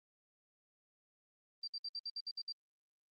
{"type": "tone bursts", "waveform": "sine", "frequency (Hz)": 4699, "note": "D8", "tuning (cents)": 0, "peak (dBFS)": -39, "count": 9, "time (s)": [1.63, 2.524], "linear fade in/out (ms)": 5, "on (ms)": 46, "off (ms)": 60, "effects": ["Opus 32 kbps"]}